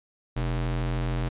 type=ring-modulated tone; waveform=square; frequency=86.7 Hz; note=F2; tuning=12 cents flat; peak=-23 dBFS; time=0.36-1.29 s; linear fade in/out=10 ms; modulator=40.2 Hz; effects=resampled to 8000 Hz